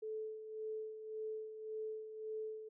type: tone with tremolo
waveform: sine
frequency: 435.4 Hz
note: A4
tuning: 18 cents flat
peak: -39 dBFS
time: 0.02-2.69 s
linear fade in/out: 10 ms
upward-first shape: sine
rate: 1.8 Hz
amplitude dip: 60%
effects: none